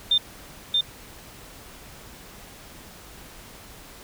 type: tone with echo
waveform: sine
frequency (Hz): 3599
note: A7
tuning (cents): +38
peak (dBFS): -16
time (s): 0.11-0.18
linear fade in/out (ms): 5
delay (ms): 630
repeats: 1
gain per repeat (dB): -2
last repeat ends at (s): 0.81
effects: pink hiss -45 dBFS RMS until 4.03 s